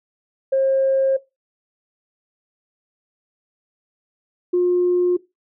sine tone pair in turn, 536 / 356.7 Hz, C5 / F4, +42 / +37 cents, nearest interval perfect fifth, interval 705 cents, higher first, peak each -13 dBFS, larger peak neither, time 0.52-1.17 / 4.53-5.17 s, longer first, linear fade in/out 10 ms, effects noise-tail reverb RT60 0.2 s tail -18 dB re dry + tanh soft clip ceiling -10 dBFS

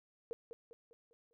sine tone with echo, 466.2 Hz, A#4, in tune, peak -37 dBFS, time 0.31-0.33 s, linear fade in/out 0 ms, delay 200 ms, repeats 5, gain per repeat -7 dB, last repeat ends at 1.33 s, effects none

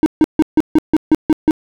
triangle tone bursts, 311.1 Hz, D#4, in tune, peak -4 dBFS, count 9, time 0.03-1.509 s, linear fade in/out 0 ms, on 31 ms, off 150 ms, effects none

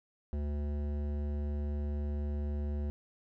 sine tone with hard clipping, 73 Hz, D2, 10 cents flat, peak -34 dBFS, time 0.33-2.9 s, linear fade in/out 0 ms, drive 14 dB, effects none

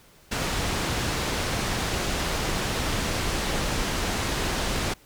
pink low-pass noise, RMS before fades -27 dBFS, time 0.31-4.94 s, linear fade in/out 10 ms, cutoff 7500 Hz, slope 12 dB/octave, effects pink hiss -55 dBFS RMS until 5.05 s

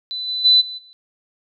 sine tone with level steps, 4000 Hz, B7, 21 cents sharp, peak -24 / -21 / -9 / -28 / -44 dBFS, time 0.11-0.93 s, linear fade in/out 0 ms, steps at 0.27 / 0.44 / 0.6 / 0.77 s, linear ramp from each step 20 ms, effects none

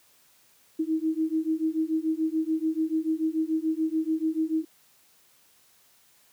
sine beating tone pair, 314.7 / 321.6 Hz, D#4 / E4, +20 / -43 cents, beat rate 6.9 Hz, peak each -27 dBFS, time 0.79-4.65 s, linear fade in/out 10 ms, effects white hiss -61 dBFS RMS until 6.32 s + high-pass 60 Hz 12 dB/octave

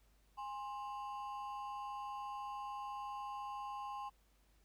triangle ring-modulated tone, 938 Hz, A#5, 11 cents sharp, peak -37 dBFS, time 0.37-4.1 s, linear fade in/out 20 ms, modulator 117 Hz, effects added 50 Hz sine -69 dBFS peak until 4.64 s + pink hiss -75 dBFS RMS until 4.64 s

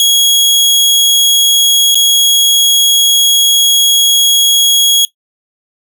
sawtooth tone with dropouts, 3317 Hz, G#7, 3 cents flat, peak -3 dBFS, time 0-5.05 s, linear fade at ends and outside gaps 1 ms, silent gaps 1.946-1.954 s, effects noise-tail reverb RT60 0.1 s tail -18 dB re dry

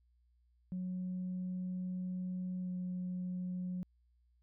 sine tone with pitch glide, 182.9 to 181.32 Hz, F#3 to F#3, -20 to -35 cents, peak -35 dBFS, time 0.72-3.83 s, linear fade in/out 0 ms, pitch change -15 cents, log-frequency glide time 2.61-2.69 s, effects tanh soft clip ceiling -33 dBFS + added 60 Hz sine -68 dBFS peak until 4.42 s

